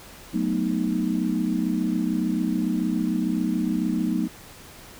sine chord, B dominant seventh, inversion second, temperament equal, 185 / 220 / 246.9 / 311.1 Hz, F#3 / A3 / B3 / D#4, 0 / 0 / 0 / 0 cents, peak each -27 dBFS, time 0.33-4.28 s, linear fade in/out 20 ms, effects pink hiss -45 dBFS RMS until 4.99 s

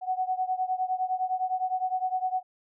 sine beating tone pair, 740 / 749.8 Hz, F#5 / F#5, 0 / +23 cents, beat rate 9.8 Hz, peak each -28 / -30 dBFS, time 0.01-2.43 s, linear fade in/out 50 ms, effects none

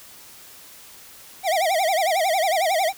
square tone with vibrato, 702 Hz, F5, 9 cents sharp, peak -19 dBFS, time 1.43-2.93 s, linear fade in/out 50 ms, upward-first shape sine, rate 11 Hz, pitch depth 210 cents each way, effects white hiss -45 dBFS RMS until 2.97 s

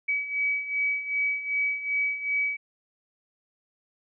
sine beating tone pair, 2276 / 2278.6 Hz, C#7 / C#7, +45 / +47 cents, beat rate 2.6 Hz, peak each -31 / -26 dBFS, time 0.08-2.57 s, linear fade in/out 10 ms, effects none

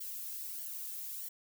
violet noise with flanger, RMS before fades -42 dBFS, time 0-1.29 s, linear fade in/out 10 ms, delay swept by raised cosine 0.79 to 2.09 ms, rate 1.6 Hz, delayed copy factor -0.6, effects none

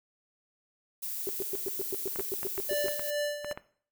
violet noise, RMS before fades -36 dBFS, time 1.02-3.11 s, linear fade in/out 10 ms
sine tone bursts, 387.7 Hz, G4, 19 cents flat, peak -30 dBFS, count 13, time 1.27-2.863 s, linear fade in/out 0 ms, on 21 ms, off 110 ms
clicks, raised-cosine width 0.5 ms, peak -23 dBFS, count 9, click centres 2.159 / 2.196 / 2.431 / 2.578 / 2.883 / 2.995 / 3.446 / 3.513 / 3.575 s
square tone with tremolo, 587.3 Hz, D5, in tune, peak -28 dBFS, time 2.69-3.53 s, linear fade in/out 5 ms, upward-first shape sine, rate 2.4 Hz, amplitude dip 70%
effects noise-tail reverb RT60 0.5 s tail -17 dB re dry

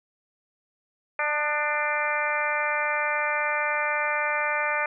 harmonic tone with a mistuned harmonic, 297 Hz, D4, 20 cents sharp, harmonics 2 / 3 / 4 / 5 / 6 / 7 / 8, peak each -31 / -31 / -31 / -31 / -31 / -31 / -31 dBFS, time 1.19-4.86 s, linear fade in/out 2 ms, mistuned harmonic 4, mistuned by +34 cents, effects none

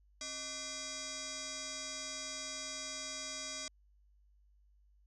sine tone with frequency modulation, 622.3 Hz, D#5, in tune, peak -40 dBFS, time 0.21-3.68 s, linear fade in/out 2 ms, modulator 890 Hz, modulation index 7.6, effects added 50 Hz sine -64 dBFS peak until 5.06 s

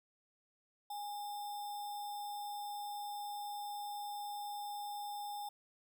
sine tone with sample-and-hold, 822 Hz, G#5, 18 cents flat, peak -40 dBFS, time 0.9-5.49 s, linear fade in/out 5 ms, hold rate 4410 Hz, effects none

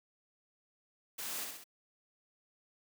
white noise with echo, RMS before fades -41 dBFS, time 1.18-1.45 s, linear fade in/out 10 ms, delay 64 ms, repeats 3, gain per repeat -4 dB, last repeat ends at 1.642 s, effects high-pass 200 Hz 12 dB/octave

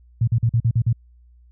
sine tone bursts, 115.6 Hz, A#2, 14 cents flat, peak -14 dBFS, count 7, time 0.21-0.929 s, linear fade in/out 5 ms, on 65 ms, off 44 ms, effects added 60 Hz sine -48 dBFS peak until 1.51 s

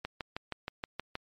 click train, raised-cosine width 0.3 ms, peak -19 dBFS, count 8, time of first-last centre 0.05-1.154 s, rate 6.34 Hz, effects MP3 64 kbps

